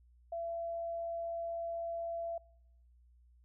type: tone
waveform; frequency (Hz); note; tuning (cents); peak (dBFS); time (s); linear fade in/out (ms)
sine; 674; E5; +38; -36; 0.32-2.38; 5
effects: noise-tail reverb RT60 0.9 s tail -26 dB re dry + added 60 Hz sine -61 dBFS peak until 3.44 s